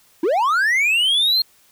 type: linear sweep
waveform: triangle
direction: up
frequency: 293.7 to 4271 Hz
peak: -13 dBFS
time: 0.23-1.42 s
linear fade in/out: 5 ms
effects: white hiss -55 dBFS RMS until 1.71 s